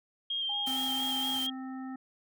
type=tone with vibrato; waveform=sine; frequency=3200 Hz; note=G7; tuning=35 cents sharp; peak=-30 dBFS; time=0.3-1.5 s; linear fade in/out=5 ms; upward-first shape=square; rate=4.3 Hz; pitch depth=21 cents each way
type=tone with pitch glide; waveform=sine; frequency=821 to 829.6 Hz; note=G#5 to G#5; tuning=-20 to -2 cents; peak=-39 dBFS; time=0.49-1.39 s; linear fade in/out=5 ms; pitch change=+18 cents; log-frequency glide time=0.9-1.12 s
type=noise; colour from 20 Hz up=white; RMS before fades=-42 dBFS; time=0.66-1.47 s; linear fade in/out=10 ms
type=harmonic tone; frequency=261.6 Hz; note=C4; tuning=in tune; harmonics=1 / 3 / 5 / 7; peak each=-37 / -47 / -51 / -54 dBFS; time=0.67-1.96 s; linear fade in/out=5 ms
effects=none